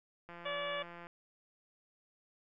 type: click train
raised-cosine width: 0.5 ms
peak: -35 dBFS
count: 135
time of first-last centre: 0.29-1.069 s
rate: 172 Hz
type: harmonic tone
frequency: 575 Hz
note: D5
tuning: 37 cents flat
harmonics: 1 / 2 / 3 / 4 / 5 / 6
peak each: -39 / -42 / -44 / -45 / -46 / -47 dBFS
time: 0.45-0.83 s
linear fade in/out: 10 ms
effects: none